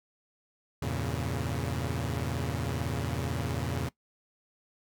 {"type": "chord", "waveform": "sawtooth", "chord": "E diminished seventh", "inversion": "none", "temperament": "equal", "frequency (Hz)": [82.41, 98, 116.54, 138.59], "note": ["E2", "G2", "Bb2", "Db3"], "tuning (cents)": [0, 0, 0, 0], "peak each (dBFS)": [-31, -36, -31, -31], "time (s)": [0.82, 3.89], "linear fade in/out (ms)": 5, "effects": ["noise-tail reverb RT60 0.1 s tail -19 dB re dry"]}